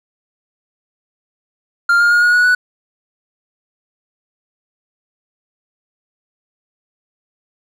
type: tone with pitch steps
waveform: triangle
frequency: 1396.9 / 1413.1 / 1429.6 / 1446.2 / 1463 / 1480 Hz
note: F6 / F6 / F6 / F#6 / F#6 / F#6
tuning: 0 / +20 / +40 / -40 / -20 / 0 cents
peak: -7 dBFS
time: 1.89-2.55 s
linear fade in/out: 5 ms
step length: 110 ms
effects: none